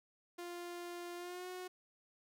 sawtooth tone with pitch glide, 349.2 to 365.3 Hz, F4 to F#4, 0 to -22 cents, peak -40 dBFS, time 0.38-1.68 s, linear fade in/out 10 ms, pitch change +78 cents, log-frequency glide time 1.16-1.48 s, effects none

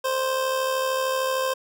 25% pulse tone with amplitude modulation, 523.3 Hz, C5, in tune, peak -17 dBFS, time 0.04-1.54 s, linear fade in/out 10 ms, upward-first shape sine, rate 73.2 Hz, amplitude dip 40%, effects none

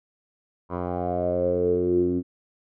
10% pulse tone with low-pass filter sweep, 89 Hz, F2, 33 cents sharp, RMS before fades -24 dBFS, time 0.69-2.23 s, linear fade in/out 50 ms, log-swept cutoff 990 to 290 Hz, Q 8.8, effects none

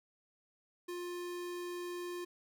square tone, 352.8 Hz, F4, 18 cents sharp, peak -40 dBFS, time 0.88-2.25 s, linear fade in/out 10 ms, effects none

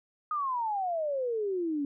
sine exponential sweep, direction down, 1255 to 276.7 Hz, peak -28 dBFS, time 0.31-1.85 s, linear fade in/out 2 ms, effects none

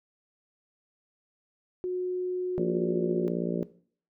sine tone, 364 Hz, F#4, 28 cents flat, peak -28 dBFS, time 1.84-3.28 s, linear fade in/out 0 ms
harmonic tone, 58.27 Hz, A#1, in tune, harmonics 3 / 4 / 5 / 6 / 7 / 8 / 9 / 10, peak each -31 / -34 / -38 / -34 / -37 / -38 / -43 / -39 dBFS, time 2.58-3.63 s, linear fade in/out 0 ms
effects noise-tail reverb RT60 0.5 s tail -18 dB re dry

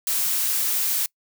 blue noise, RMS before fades -23 dBFS, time 0.07-1.06 s, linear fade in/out 2 ms, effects noise-tail reverb RT60 0.1 s tail -25 dB re dry

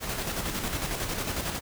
pink noise with tremolo, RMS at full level -30 dBFS, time 0-1.61 s, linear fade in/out 50 ms, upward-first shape square, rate 11 Hz, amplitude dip 40%, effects none

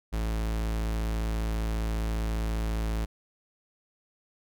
45% pulse tone, 54.8 Hz, A1, 6 cents flat, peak -27 dBFS, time 0.12-3.06 s, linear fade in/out 20 ms, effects none

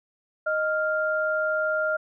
sine tone pair together, 622.3 / 1397 Hz, D#5 / F6, 0 / 0 cents, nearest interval octave + major second, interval 1400 cents, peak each -25 dBFS, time 0.46-1.97 s, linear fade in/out 10 ms, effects none

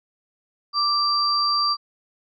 sine tone pair together, 1174.7 / 4705 Hz, D6 / D8, 0 / +2 cents, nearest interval 2 octaves, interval 2402 cents, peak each -21 dBFS, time 0.73-1.77 s, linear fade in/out 50 ms, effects none

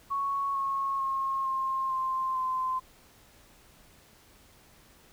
sine tone with pitch steps, 1108.7 / 1093.4 / 1078.4 / 1063.5 / 1048.9 / 1034.5 Hz, C#6 / C#6 / C#6 / C6 / C6 / C6, 0 / -24 / -48 / +28 / +4 / -20 cents, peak -27 dBFS, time 0.1-2.8 s, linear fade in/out 20 ms, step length 450 ms, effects pink hiss -58 dBFS RMS until 5.12 s

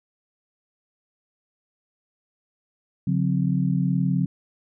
sine tone cluster, 140.5 / 179.8 / 262.3 Hz, C#3 / F#3 / C4, +24 / -49 / +4 cents, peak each -23 / -22 / -29 dBFS, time 3.07-4.26 s, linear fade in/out 5 ms, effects none

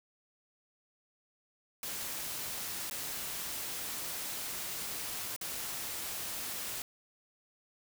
white noise with dropouts, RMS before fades -39 dBFS, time 1.83-6.82 s, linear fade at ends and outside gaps 1 ms, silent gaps 2.898-2.91 / 5.363-5.412 s, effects none

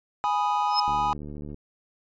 triangle chord, G# minor, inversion none, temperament equal, 830.6 / 987.8 / 1244.5 Hz, G#5 / B5 / D#6, 0 / 0 / 0 cents, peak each -23 / -25 / -27 dBFS, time 0.24-1.13 s, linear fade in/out 0 ms
sine tone with exponential growth, 5150 Hz, E8, 41 cents flat, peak -18 dBFS, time 0.67-0.8 s, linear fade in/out 5 ms, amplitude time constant 27 ms
click train, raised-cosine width 3 ms, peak -26 dBFS, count 50, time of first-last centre 0.88-1.544 s, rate 73.8 Hz
effects resampled to 16000 Hz

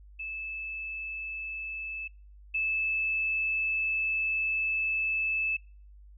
sine tone pair in turn, 2619 / 2619 Hz, E7 / E7, -12 / -12 cents, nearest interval unison, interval 0 cents, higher neither, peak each -34 / -26 dBFS, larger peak second, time 0.19-2.08 / 2.54-5.57 s, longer second, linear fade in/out 10 ms, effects noise-tail reverb RT60 0.4 s tail -23 dB re dry + added 50 Hz sine -49 dBFS peak until 6.17 s

